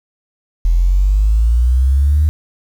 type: exponential sweep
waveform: sine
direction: up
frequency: 41.2 to 77.78 Hz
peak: -8 dBFS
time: 0.65-2.29 s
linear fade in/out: 0 ms
effects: tanh soft clip ceiling -4 dBFS + 7-bit